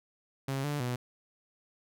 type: tone with pitch steps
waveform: sawtooth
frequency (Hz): 135.7 / 146.3 / 123.4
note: C#3 / D3 / B2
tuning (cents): -36 / -6 / -1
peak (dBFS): -27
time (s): 0.48-0.96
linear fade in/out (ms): 5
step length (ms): 160
effects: none